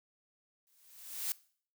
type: noise with exponential growth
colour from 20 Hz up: blue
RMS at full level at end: -33 dBFS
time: 0.67-1.32 s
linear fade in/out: 0 ms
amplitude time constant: 140 ms
effects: noise-tail reverb RT60 0.5 s tail -21 dB re dry